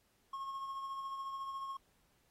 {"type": "tone with tremolo", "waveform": "triangle", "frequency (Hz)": 1085, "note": "C#6", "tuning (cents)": -37, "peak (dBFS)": -36, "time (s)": [0.33, 1.77], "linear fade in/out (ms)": 5, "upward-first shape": "triangle", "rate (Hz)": 14, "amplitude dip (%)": 45, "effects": ["pink hiss -74 dBFS RMS until 2.3 s", "AAC 48 kbps"]}